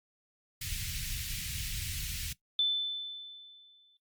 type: band-stop noise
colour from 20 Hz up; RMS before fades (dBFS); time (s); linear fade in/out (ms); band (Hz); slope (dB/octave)
pink; -37; 0.61-2.33; 5; 140 to 2200; 24
type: tone with exponential decay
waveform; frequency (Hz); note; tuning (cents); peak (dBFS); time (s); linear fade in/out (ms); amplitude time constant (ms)
sine; 3520; A7; 0; -23; 2.59-3.97; 2; 300
effects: noise-tail reverb RT60 0.1 s tail -17 dB re dry + Opus 48 kbps